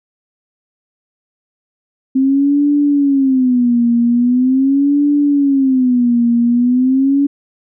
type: tone with vibrato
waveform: sine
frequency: 261.6 Hz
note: C4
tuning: in tune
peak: -9 dBFS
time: 2.15-7.27 s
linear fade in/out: 10 ms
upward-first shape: sine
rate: 0.42 Hz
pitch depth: 180 cents each way
effects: none

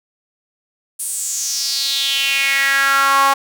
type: tone with high-pass filter sweep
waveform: sawtooth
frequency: 274.6 Hz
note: C#4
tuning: 16 cents flat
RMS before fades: -17 dBFS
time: 0.99-3.34 s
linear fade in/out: 10 ms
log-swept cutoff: 9700 to 950 Hz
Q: 4.6
effects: none

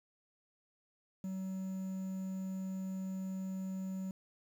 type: tone with quantisation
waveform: triangle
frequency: 189.4 Hz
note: F#3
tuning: 41 cents sharp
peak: -35 dBFS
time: 1.24-4.11 s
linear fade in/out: 2 ms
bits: 10
effects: none

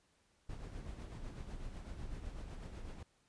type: noise with tremolo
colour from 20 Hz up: brown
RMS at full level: -44 dBFS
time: 0.49-3.03 s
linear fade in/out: 5 ms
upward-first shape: sine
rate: 8 Hz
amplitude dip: 45%
effects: pink hiss -74 dBFS RMS until 3.28 s + resampled to 22050 Hz

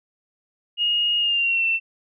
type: tone with pitch glide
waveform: sine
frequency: 2863 to 2687 Hz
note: F7 to E7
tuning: +42 to +33 cents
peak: -18 dBFS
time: 0.77-1.8 s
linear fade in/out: 50 ms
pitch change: -109 cents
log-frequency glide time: 1.19-1.65 s
effects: none

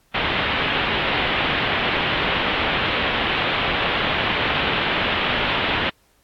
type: low-pass noise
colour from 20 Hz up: white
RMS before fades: -22 dBFS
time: 0.14-5.9 s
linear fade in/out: 10 ms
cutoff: 3400 Hz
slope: 48 dB/octave
effects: pink hiss -61 dBFS RMS until 6.23 s + AAC 64 kbps

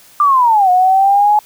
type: linear two-way sweep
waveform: sine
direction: down then up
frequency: 1200 to 721 to 847 Hz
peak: -7 dBFS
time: 0.2-1.39 s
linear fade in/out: 2 ms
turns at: 0.7 s
effects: white hiss -44 dBFS RMS until 1.45 s

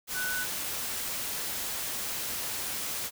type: tone in noise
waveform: sine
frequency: 1492 Hz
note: F#6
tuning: 14 cents sharp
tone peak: -31 dBFS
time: 0.13-0.47 s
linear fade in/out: 50 ms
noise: white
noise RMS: -34 dBFS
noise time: 0.07-3.11 s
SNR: 0 dB
effects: none

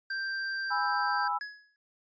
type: tone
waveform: square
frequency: 1573 Hz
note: G6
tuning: 6 cents sharp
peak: -32 dBFS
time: 0.1-1.28 s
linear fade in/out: 5 ms
type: chord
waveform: sine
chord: E major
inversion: first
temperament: just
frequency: 824.1 / 988.9 / 1318.5 Hz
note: G#5 / B5 / E6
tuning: -14 / +2 / 0 cents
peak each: -32 dBFS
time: 0.7-1.39 s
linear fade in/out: 20 ms
type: tone with exponential decay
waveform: square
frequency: 1680 Hz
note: G#6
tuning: 19 cents sharp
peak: -34 dBFS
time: 1.41-1.76 s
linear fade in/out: 1 ms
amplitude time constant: 76 ms
effects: resampled to 16000 Hz

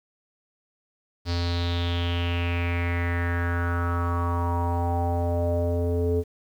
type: tone with low-pass filter sweep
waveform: square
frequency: 86.4 Hz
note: F2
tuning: 18 cents flat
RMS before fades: -25 dBFS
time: 1.25-6.24 s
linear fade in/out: 50 ms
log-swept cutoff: 4700 to 430 Hz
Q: 5.6
effects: 9-bit

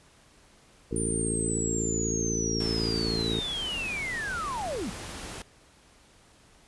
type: harmonic tone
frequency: 56.1 Hz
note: A1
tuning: 34 cents sharp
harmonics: 1 / 2 / 3 / 4 / 5 / 6 / 7 / 8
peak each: -36 / -36 / -36 / -36 / -36 / -36 / -36 / -36 dBFS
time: 0.91-3.4 s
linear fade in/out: 5 ms
type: linear sweep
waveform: sine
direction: down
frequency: 9300 to 163.7 Hz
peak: -30 dBFS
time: 0.96-4.9 s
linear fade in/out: 2 ms
type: noise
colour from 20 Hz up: pink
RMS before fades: -39 dBFS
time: 2.6-5.42 s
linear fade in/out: 2 ms
effects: pink hiss -58 dBFS RMS until 6.67 s + resampled to 24000 Hz

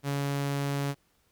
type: tone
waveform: sawtooth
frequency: 140.9 Hz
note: C#3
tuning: 29 cents sharp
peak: -24 dBFS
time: 0.03-0.95 s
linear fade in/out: 50 ms
effects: pink hiss -69 dBFS RMS until 1.31 s

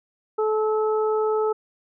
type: harmonic tone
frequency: 432.6 Hz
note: A4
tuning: 29 cents flat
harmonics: 1 / 2 / 3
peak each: -20 / -29 / -30 dBFS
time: 0.38-1.53 s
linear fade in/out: 10 ms
effects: none

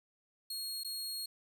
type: tone with dropouts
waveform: sawtooth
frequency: 4293 Hz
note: C8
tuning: 44 cents sharp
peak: -35 dBFS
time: 0.5-1.26 s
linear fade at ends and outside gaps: 5 ms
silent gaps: 0.835-0.846 s
effects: 11-bit

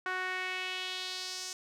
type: tone with band-pass filter sweep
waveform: sawtooth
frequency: 370 Hz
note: F#4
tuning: in tune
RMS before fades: -37 dBFS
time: 0.06-1.53 s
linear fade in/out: 2 ms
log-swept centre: 1500 to 6200 Hz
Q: 2.3
effects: none

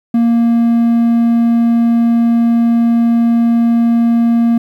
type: tone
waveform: triangle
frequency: 233.1 Hz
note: A#3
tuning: in tune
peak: -6 dBFS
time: 0.14-4.58 s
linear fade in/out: 5 ms
effects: 8-bit

